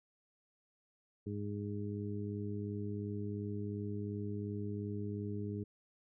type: harmonic tone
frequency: 102.8 Hz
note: G#2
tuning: 17 cents flat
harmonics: 1 / 2 / 3 / 4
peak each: -40 / -42 / -45 / -45 dBFS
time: 1.26-5.64 s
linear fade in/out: 10 ms
effects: none

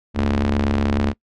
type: ring-modulated tone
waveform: sawtooth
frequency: 69.2 Hz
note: C#2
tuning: 2 cents flat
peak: -10 dBFS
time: 0.14-1.14 s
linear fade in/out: 50 ms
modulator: 152 Hz
effects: noise-tail reverb RT60 0.1 s tail -24 dB re dry + low-pass 4000 Hz 12 dB/octave

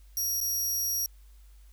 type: tone with dropouts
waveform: 20% pulse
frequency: 5680 Hz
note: F8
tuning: 28 cents sharp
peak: -22 dBFS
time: 0.17-1.06 s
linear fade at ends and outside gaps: 1 ms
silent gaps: 0.404-0.412 s
effects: added 50 Hz sine -50 dBFS peak until 1.72 s + white hiss -66 dBFS RMS until 1.72 s

